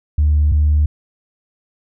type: tone pair in turn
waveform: sine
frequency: 74.7 / 75.02 Hz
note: D2 / D2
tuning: +30 / +37 cents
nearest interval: unison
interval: 7 cents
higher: second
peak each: -9 dBFS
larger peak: neither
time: 0.18-0.52 / 0.52-0.86 s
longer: neither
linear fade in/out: 5 ms
effects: tanh soft clip ceiling -7 dBFS